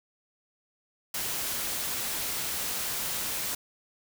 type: noise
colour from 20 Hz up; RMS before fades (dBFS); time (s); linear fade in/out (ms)
white; -32; 1.14-3.55; 5
effects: none